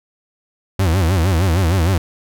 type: tone with vibrato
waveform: 40% pulse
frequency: 88.2 Hz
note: F2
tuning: 18 cents sharp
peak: -12 dBFS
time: 0.79-1.98 s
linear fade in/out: 5 ms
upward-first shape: sine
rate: 6.5 Hz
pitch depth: 190 cents each way
effects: none